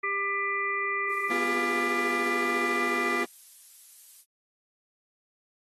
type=harmonic tone; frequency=397.5 Hz; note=G4; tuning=24 cents sharp; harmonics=1 / 3 / 5 / 6; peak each=-36 / -31 / -29 / -36 dBFS; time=0.03-3.24 s; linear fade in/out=10 ms
type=noise; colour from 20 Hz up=violet; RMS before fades=-47 dBFS; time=1.08-4.25 s; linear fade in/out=50 ms
type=chord; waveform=35% pulse; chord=F diminished; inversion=second; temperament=equal with one note detuned; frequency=246.9 / 349.2 / 411.5 Hz; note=Cb4 / F4 / Ab4; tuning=0 / 0 / -16 cents; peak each=-34 / -31 / -36 dBFS; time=1.3-3.25 s; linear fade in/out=5 ms
effects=AAC 32 kbps